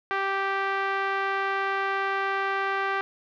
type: tone with low-pass filter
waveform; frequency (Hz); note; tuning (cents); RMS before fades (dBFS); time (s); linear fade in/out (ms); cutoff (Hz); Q
5% pulse; 391; G4; -4; -27; 0.11-3.01; 0; 1500; 1.4
effects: none